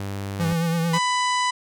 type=tone; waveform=sawtooth; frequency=99 Hz; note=G2; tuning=18 cents sharp; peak=-24 dBFS; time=0-0.53 s; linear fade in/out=0 ms
type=tone with vibrato; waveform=square; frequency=166.9 Hz; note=E3; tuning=22 cents sharp; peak=-21 dBFS; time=0.39-0.99 s; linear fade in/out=20 ms; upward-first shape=triangle; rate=8.9 Hz; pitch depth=50 cents each way
type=harmonic tone; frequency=995 Hz; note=B5; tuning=13 cents sharp; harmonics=1 / 2 / 3 / 4 / 5 / 6 / 7 / 8 / 9; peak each=-21 / -27 / -31 / -33 / -35 / -37 / -38 / -39 / -40 dBFS; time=0.93-1.51 s; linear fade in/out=10 ms
effects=none